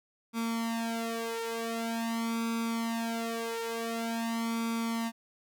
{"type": "tone with flanger", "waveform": "sawtooth", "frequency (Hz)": 229, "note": "A#3", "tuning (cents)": -31, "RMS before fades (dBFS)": -33, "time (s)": [0.33, 5.12], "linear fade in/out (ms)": 50, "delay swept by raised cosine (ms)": [0.85, 3.55], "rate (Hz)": 0.23, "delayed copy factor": 0.95, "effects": []}